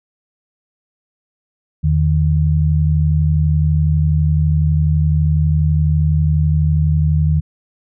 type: tone pair together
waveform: sine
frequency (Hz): 81.36 / 153.4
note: E2 / D#3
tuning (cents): -22 / -24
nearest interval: major seventh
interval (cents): 1098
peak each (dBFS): -14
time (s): 1.83-7.41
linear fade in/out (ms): 20
effects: none